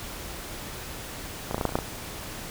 clicks, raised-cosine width 1 ms, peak -17 / -11 / -16 / -12 / -8 / -19 / -23 / -8 / -15 dBFS, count 9, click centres 1.511 / 1.545 / 1.581 / 1.612 / 1.653 / 1.692 / 1.723 / 1.755 / 1.788 s, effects pink hiss -38 dBFS RMS until 2.5 s

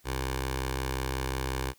10% pulse tone with notch filter, 65.6 Hz, C2, 5 cents sharp, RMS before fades -32 dBFS, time 0.04-1.74 s, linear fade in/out 50 ms, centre 210 Hz, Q 0.67, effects white hiss -63 dBFS RMS until 1.78 s

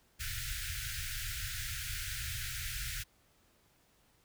pink band-stop noise, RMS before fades -39 dBFS, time 0.19-3.04 s, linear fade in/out 20 ms, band 130 to 1400 Hz, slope 96 dB/octave, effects pink hiss -69 dBFS RMS until 4.24 s

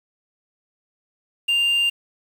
triangle tone with quantisation, 2794 Hz, F7, in tune, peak -15 dBFS, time 1.48-1.9 s, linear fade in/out 10 ms, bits 7, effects none

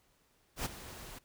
pink noise with ADSR envelope, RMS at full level -34 dBFS, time 0.56-1.19 s, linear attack 93 ms, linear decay 17 ms, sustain -14 dB, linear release 10 ms, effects pink hiss -71 dBFS RMS until 1.24 s

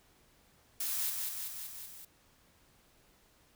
blue noise with echo, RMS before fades -35 dBFS, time 0.8-1.1 s, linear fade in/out 5 ms, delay 190 ms, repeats 5, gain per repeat -3 dB, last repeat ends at 2.05 s, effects pink hiss -66 dBFS RMS until 3.55 s

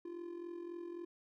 triangle tone with amplitude modulation, 344.8 Hz, F4, 22 cents flat, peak -38 dBFS, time 0.05-1.05 s, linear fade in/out 5 ms, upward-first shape sine, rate 43.7 Hz, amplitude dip 65%, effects none

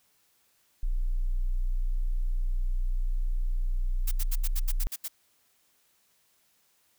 sine tone, 30.41 Hz, B0, 26 cents flat, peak -24 dBFS, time 0.83-4.87 s, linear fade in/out 0 ms
blue noise bursts, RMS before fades -34 dBFS, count 9, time 4.07-5.083 s, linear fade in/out 10 ms, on 45 ms, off 76 ms
effects white hiss -68 dBFS RMS until 6.98 s

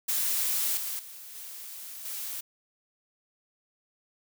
blue noise with level steps, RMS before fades -28 / -34 / -45 / -42 / -36 dBFS, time 0.08-2.41 s, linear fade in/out 10 ms, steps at 0.77 / 0.99 / 1.35 / 2.05 s, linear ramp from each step 2 ms, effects none

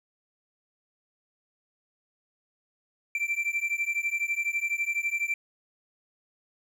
triangle beating tone pair, 2342 / 2354 Hz, D7 / D7, -5 / +3 cents, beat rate 12 Hz, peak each -28 dBFS, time 3.15-5.34 s, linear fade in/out 2 ms, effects none

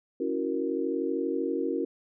sine chord, F# dominant seventh, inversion second, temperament equal, 277.2 / 329.6 / 370 / 466.2 Hz, C#4 / E4 / F#4 / A#4, 0 / 0 / 0 / 0 cents, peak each -32 dBFS, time 0.2-1.85 s, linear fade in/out 5 ms, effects none

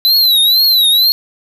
square tone with vibrato, 3991 Hz, B7, 17 cents sharp, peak -8 dBFS, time 0.05-1.12 s, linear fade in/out 0 ms, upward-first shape triangle, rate 2.1 Hz, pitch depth 150 cents each way, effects none

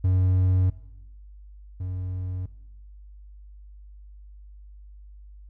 triangle tone pair in turn, 92.5 / 91.97 Hz, F#2 / F#2, 0 / -10 cents, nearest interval unison, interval 10 cents, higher first, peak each -16 / -26 dBFS, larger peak first, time 0.04-0.7 / 1.8-2.46 s, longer neither, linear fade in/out 5 ms, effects noise-tail reverb RT60 0.9 s tail -18 dB re dry + added 50 Hz sine -43 dBFS peak until 5.49 s

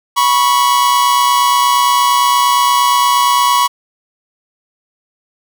45% pulse tone pair together, 980.1 / 1108.7 Hz, B5 / C#6, -13 / 0 cents, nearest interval major second, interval 213 cents, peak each -12 dBFS, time 0.16-3.68 s, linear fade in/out 20 ms, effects none

